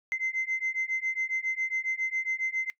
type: beating tone pair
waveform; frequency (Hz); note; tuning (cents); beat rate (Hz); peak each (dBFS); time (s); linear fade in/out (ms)
sine; 2066 / 2073.3; C7 / C7; -22 / -16; 7.3; -30; 0.12-2.7; 0
effects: noise-tail reverb RT60 0.1 s tail -22 dB re dry + tanh soft clip ceiling -22 dBFS